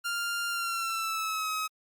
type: tone with pitch glide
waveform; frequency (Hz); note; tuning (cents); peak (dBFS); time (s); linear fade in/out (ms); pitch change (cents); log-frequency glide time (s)
sawtooth; 1396.9 to 1273.6; F6 to D#6; 0 to +40; -26; 0.04-1.68; 20; -160; 0.49-1.48
effects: Opus 48 kbps